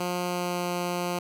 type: tone with pitch glide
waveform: 10% pulse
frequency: 178.1 to 176.56 Hz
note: F3 to F3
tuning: +34 to +19 cents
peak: -19 dBFS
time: 0-1.19 s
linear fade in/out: 5 ms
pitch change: -15 cents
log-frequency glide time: 0.2-0.69 s
effects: none